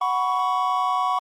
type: chord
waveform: triangle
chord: F# suspended fourth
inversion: none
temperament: equal with one note detuned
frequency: 740 / 987.8 / 1117.7 Hz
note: F#5 / B5 / C#6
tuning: 0 / 0 / +14 cents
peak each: -23 / -24 / -21 dBFS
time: 0.01-1.19 s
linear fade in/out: 5 ms
effects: Opus 24 kbps